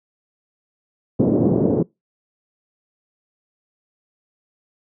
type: band-pass noise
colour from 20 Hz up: pink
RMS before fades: -17 dBFS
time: 1.19-1.83 s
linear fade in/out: 10 ms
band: 140 to 490 Hz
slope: 24 dB/octave
effects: noise-tail reverb RT60 0.2 s tail -24 dB re dry